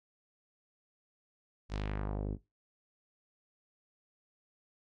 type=tone with low-pass filter sweep; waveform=sawtooth; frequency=51 Hz; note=G#1; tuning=31 cents flat; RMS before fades=-36 dBFS; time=1.69-2.38 s; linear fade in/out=50 ms; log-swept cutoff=6100 to 280 Hz; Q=1.4; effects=noise-tail reverb RT60 0.2 s tail -17 dB re dry